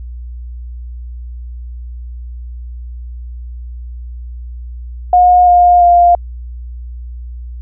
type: tone with pitch steps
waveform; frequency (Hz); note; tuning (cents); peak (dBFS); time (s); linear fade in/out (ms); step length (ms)
sine; 719 / 709.1 / 699.3; F#5 / F5 / F5; -50 / +26 / +2; -4; 5.13-6.15; 2; 340
effects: added 60 Hz sine -24 dBFS peak until 7.61 s